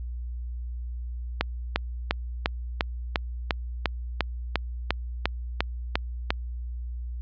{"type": "click train", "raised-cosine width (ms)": 0.3, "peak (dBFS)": -6, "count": 15, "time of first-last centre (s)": [1.41, 6.305], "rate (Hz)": 2.86, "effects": ["added 60 Hz sine -31 dBFS peak until 7.21 s", "resampled to 11025 Hz"]}